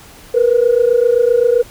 sine tone pair together, 466.2 / 493.9 Hz, A#4 / B4, 0 / 0 cents, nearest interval minor second, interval 100 cents, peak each -11 dBFS, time 0.34-1.63 s, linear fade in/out 10 ms, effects tanh soft clip ceiling -3 dBFS + pink hiss -40 dBFS RMS until 1.7 s

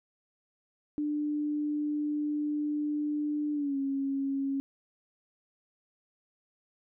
sine tone with pitch glide, 297.2 to 274.1 Hz, D4 to C#4, +21 to -19 cents, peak -28 dBFS, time 0.98-4.6 s, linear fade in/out 0 ms, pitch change -140 cents, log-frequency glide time 3.53-3.77 s, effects none

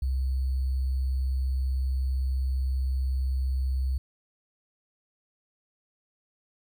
sine tone with sample-and-hold, 65.5 Hz, C2, 2 cents sharp, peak -24 dBFS, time 0.02-3.98 s, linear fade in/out 5 ms, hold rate 4410 Hz, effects none

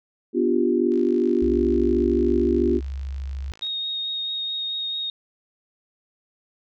sine chord, G dominant seventh, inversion first, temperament equal, 246.9 / 293.7 / 349.2 / 392 Hz, B3 / D4 / F4 / G4, 0 / 0 / 0 / 0 cents, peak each -23 / -26 / -21 / -24 dBFS, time 0.33-2.81 s, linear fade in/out 50 ms
click train, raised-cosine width 0.2 ms, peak -31 dBFS, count 148, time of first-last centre 0.92-3.668 s, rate 53.5 Hz
sine tone with pitch glide, 63.5 to 68.06 Hz, B1 to C#2, +49 to -31 cents, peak -27 dBFS, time 1.42-3.52 s, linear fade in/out 0 ms, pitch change +120 cents, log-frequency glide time 2.06-2.65 s
sine tone with vibrato, 3729 Hz, A#7, in tune, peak -25 dBFS, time 3.62-5.1 s, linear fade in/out 2 ms, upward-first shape triangle, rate 4.6 Hz, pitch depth 12 cents each way
effects none

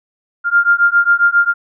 sine beating tone pair, 1396.9 / 1404.3 Hz, F6 / F6, 0 / +9 cents, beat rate 7.4 Hz, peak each -12 dBFS, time 0.44-1.54 s, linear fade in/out 50 ms, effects none

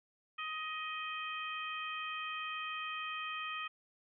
harmonic tone, 627 Hz, D#5, 13 cents sharp, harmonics 2 / 3 / 4 / 5, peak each -41 / -46 / -43 / -46 dBFS, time 0.38-3.68 s, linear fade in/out 10 ms, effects none

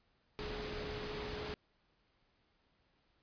sine tone in noise, 421.9 Hz, G#4, 27 cents sharp, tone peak -44 dBFS, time 0.39-1.54 s, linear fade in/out 0 ms, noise pink, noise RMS -43 dBFS, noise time 0.39-1.54 s, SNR -4 dB, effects pink hiss -75 dBFS RMS until 3.22 s + resampled to 11025 Hz

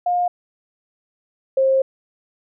sine tone pair in turn, 711 / 532.6 Hz, F5 / C5, +31 / +31 cents, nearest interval perfect fourth, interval 500 cents, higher first, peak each -16 / -13 dBFS, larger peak second, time 0.06-0.28 / 1.57-1.82 s, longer second, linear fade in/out 5 ms, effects none

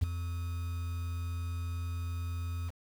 triangle tone with ADSR envelope, 85.7 Hz, F2, 32 cents flat, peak -18 dBFS, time 0.01-2.71 s, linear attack 21 ms, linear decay 10 ms, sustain -13 dB, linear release 27 ms, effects tanh soft clip ceiling -15 dBFS + 8-bit

